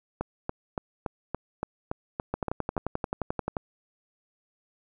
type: two click trains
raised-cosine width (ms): 1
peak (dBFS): -15 / -14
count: 10 / 15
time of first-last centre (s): 0.21-2.767 / 2.34-3.568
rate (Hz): 3.52 / 11.4
effects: none